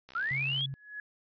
click train, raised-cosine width 0.2 ms, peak -31 dBFS, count 35, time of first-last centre 0.09-0.608 s, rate 65.6 Hz
sine linear sweep, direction up, 1300 to 3427 Hz, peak -29 dBFS, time 0.15-0.66 s, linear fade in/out 5 ms
sine tone, 135.9 Hz, C#3, 34 cents flat, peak -35 dBFS, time 0.31-0.74 s, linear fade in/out 0 ms
sine tone with exponential growth, 1689 Hz, G#6, 29 cents sharp, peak -35 dBFS, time 0.62-1 s, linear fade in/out 2 ms, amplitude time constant 81 ms
effects resampled to 11025 Hz

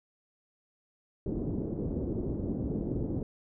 white low-pass noise, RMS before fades -33 dBFS, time 1.26-3.23 s, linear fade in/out 2 ms, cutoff 370 Hz, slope 24 dB/octave, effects none

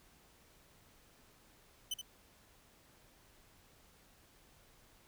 sawtooth tone with echo, 3034 Hz, F#7, 43 cents sharp, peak -32 dBFS, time 1.91-1.94 s, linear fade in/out 5 ms, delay 75 ms, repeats 1, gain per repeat -7 dB, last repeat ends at 2.015 s, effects pink hiss -65 dBFS RMS until 5.07 s

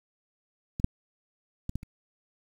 clicks, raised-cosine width 5 ms, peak -21 / -7 / -20 / -18 / -30 dBFS, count 5, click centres 0.799 / 0.844 / 1.694 / 1.756 / 1.831 s, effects 8-bit

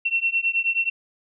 sine beating tone pair, 2709 / 2718.4 Hz, E7 / F7, +47 / -47 cents, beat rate 9.4 Hz, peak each -23 dBFS, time 0.05-0.9 s, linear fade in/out 10 ms, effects none

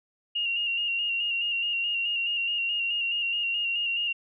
sine tone with vibrato, 2800 Hz, F7, 4 cents sharp, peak -25 dBFS, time 0.35-4.13 s, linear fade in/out 10 ms, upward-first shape square, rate 4.7 Hz, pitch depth 30 cents each way, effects none

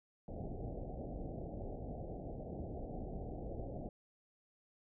pink low-pass noise, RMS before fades -44 dBFS, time 0.28-3.89 s, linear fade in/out 2 ms, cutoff 770 Hz, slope 96 dB/octave, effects none

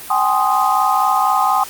sine chord, Ab major seventh, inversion third, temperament equal with one note detuned, 766.5 / 830.6 / 1046.5 / 1244.5 Hz, G5 / Ab5 / C6 / Eb6, -39 / 0 / 0 / 0 cents, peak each -18 dBFS, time 0.1-1.64 s, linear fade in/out 5 ms, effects white hiss -33 dBFS RMS until 1.69 s + Opus 32 kbps

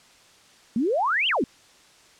sine exponential two-way sweep, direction up then down, 210.4 to 3272 to 210.4 Hz, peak -20 dBFS, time 0.76-1.44 s, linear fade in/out 2 ms, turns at 1.28 s, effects white hiss -54 dBFS RMS until 2.19 s + low-pass 7000 Hz 12 dB/octave

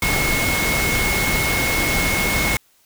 sine tone in noise, 2176 Hz, C#7, 33 cents flat, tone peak -21 dBFS, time 0.02-2.57 s, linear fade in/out 2 ms, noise pink, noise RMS -21 dBFS, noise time 0.02-2.57 s, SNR -3 dB, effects white hiss -58 dBFS RMS until 2.85 s

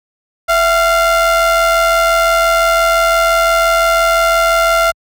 square ring-modulated tone, 354.3 Hz, F4, 25 cents sharp, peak -7 dBFS, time 0.48-4.92 s, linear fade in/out 20 ms, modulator 1020 Hz, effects high-pass 60 Hz 12 dB/octave

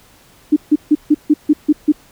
sine tone bursts, 300 Hz, D4, 37 cents sharp, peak -6 dBFS, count 8, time 0.52-1.922 s, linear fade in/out 10 ms, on 44 ms, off 150 ms, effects pink hiss -48 dBFS RMS until 2.11 s

